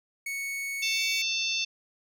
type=tone with pitch glide; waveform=45% pulse; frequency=2217 to 2249 Hz; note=C#7 to C#7; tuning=0 to +24 cents; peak=-31 dBFS; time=0.26-1.22 s; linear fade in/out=5 ms; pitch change=+24 cents; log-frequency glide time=0.93-1 s
type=harmonic tone; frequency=890 Hz; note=A5; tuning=20 cents sharp; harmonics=3 / 4 / 5 / 6 / 7; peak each=-30 / -32 / -34 / -36 / -37 dBFS; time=0.82-1.65 s; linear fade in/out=10 ms
effects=none